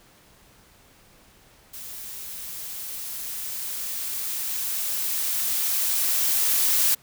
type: noise with level ramp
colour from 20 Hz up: blue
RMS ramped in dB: -38 to -20 dBFS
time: 1.73-6.95 s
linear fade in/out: 10 ms
effects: pink hiss -55 dBFS RMS until 7.02 s